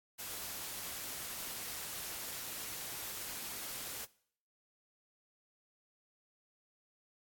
white noise, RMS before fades -43 dBFS, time 0.18-4.06 s, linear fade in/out 20 ms, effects noise-tail reverb RT60 0.6 s tail -21 dB re dry + AAC 64 kbps

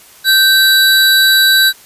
square tone pair together, 1553 / 3925 Hz, G6 / B7, -17 / -11 cents, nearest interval octave + major third, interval 1606 cents, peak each -10 dBFS, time 0.24-1.73 s, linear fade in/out 50 ms, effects white hiss -41 dBFS RMS until 1.85 s + resampled to 32000 Hz

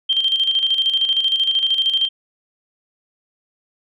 sine tone with tremolo, 3160 Hz, G7, 13 cents sharp, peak -13 dBFS, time 0.09-2.09 s, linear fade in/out 10 ms, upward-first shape square, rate 13 Hz, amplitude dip 55%, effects none

